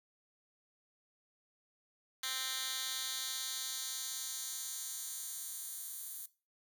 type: tone with high-pass filter sweep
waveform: 10% pulse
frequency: 261.6 Hz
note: C4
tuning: in tune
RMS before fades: -41 dBFS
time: 2.23-6.26 s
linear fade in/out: 5 ms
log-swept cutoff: 2800 to 11000 Hz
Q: 1.1
effects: noise-tail reverb RT60 0.3 s tail -17 dB re dry